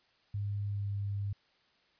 sine tone with pitch glide, 101.7 to 100.59 Hz, G#2 to G2, -36 to +45 cents, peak -32 dBFS, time 0.34-1.33 s, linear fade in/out 5 ms, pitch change -19 cents, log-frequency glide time 0.68-0.89 s, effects white hiss -69 dBFS RMS until 1.99 s + resampled to 11025 Hz

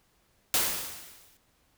white noise with exponential decay, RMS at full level -23 dBFS, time 0.54-1.37 s, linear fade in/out 1 ms, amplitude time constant 180 ms, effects pink hiss -68 dBFS RMS until 1.77 s

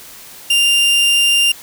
40% pulse tone, 2794 Hz, F7, in tune, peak -9 dBFS, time 0.5-1.52 s, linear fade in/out 5 ms, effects white hiss -37 dBFS RMS until 1.62 s

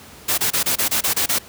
white noise bursts, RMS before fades -19 dBFS, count 9, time 0.28-1.388 s, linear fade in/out 10 ms, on 100 ms, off 26 ms, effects pink hiss -42 dBFS RMS until 1.48 s + high-pass 60 Hz 12 dB/octave

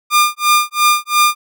sawtooth tone with tremolo, 1204 Hz, D6, 43 cents sharp, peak -4 dBFS, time 0.1-1.35 s, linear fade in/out 50 ms, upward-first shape sine, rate 2.9 Hz, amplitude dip 100%, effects none

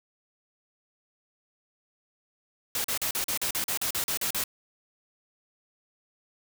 white noise bursts, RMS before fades -29 dBFS, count 13, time 2.75-4.439 s, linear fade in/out 2 ms, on 93 ms, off 40 ms, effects none

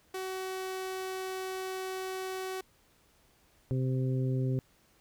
sawtooth tone, 376.5 Hz, F#4, 30 cents sharp, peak -31 dBFS, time 0.14-2.61 s, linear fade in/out 5 ms
harmonic tone, 130 Hz, C3, 11 cents flat, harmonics 1 / 2 / 3 / 4, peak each -28 / -36 / -38 / -44 dBFS, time 3.71-4.59 s, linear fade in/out 0 ms
effects pink hiss -66 dBFS RMS until 5 s

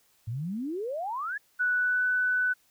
sine exponential sweep, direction up, 105.2 to 1760 Hz, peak -30 dBFS, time 0.27-1.38 s, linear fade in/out 10 ms
sine tone with pitch glide, 1480 to 1496.3 Hz, F#6 to F#6, 0 to +19 cents, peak -23 dBFS, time 1.59-2.54 s, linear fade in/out 20 ms, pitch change +19 cents, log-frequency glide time 1.73-2.05 s
effects white hiss -66 dBFS RMS until 2.7 s

